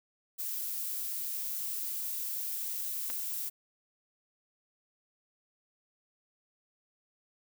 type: noise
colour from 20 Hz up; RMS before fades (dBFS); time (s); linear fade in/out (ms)
violet; -36; 0.38-3.5; 20
type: clicks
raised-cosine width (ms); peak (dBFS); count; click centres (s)
0.3; -28; 2; 3.099 / 3.103
effects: none